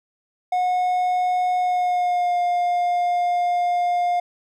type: tone with pitch glide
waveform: triangle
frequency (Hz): 727 to 707.5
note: F#5 to F5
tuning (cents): -31 to +22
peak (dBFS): -16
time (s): 0.52-4.2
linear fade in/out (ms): 5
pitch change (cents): -47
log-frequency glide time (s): 1.58-2.38
effects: none